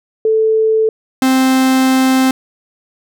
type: tone pair in turn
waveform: sine / 45% pulse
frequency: 440 / 261.6 Hz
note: A4 / C4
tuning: 0 / 0 cents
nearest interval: major sixth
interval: 900 cents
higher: first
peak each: -9 dBFS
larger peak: neither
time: 0.25-0.89 / 1.22-2.31 s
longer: second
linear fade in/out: 2 ms
effects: none